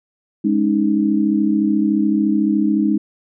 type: chord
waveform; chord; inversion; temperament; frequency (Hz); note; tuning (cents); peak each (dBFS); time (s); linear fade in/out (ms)
sine; Ab suspended fourth; none; equal; 207.7 / 277.2 / 311.1; Ab3 / Db4 / Eb4; 0 / 0 / 0; -17 / -21 / -17; 0.44-2.98; 10
effects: none